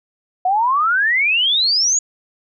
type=exponential sweep; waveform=sine; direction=up; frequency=716 to 6920 Hz; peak=-13 dBFS; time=0.45-1.99 s; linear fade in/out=5 ms; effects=none